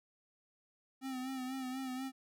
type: tone with vibrato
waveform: square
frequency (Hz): 260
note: C4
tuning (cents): -11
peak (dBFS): -39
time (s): 1.01-2.12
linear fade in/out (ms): 50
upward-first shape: sine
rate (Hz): 4.1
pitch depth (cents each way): 46
effects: none